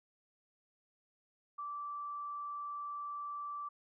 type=tone; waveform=sine; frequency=1165 Hz; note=D6; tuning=14 cents flat; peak=-39 dBFS; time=1.58-3.69 s; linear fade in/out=10 ms; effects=none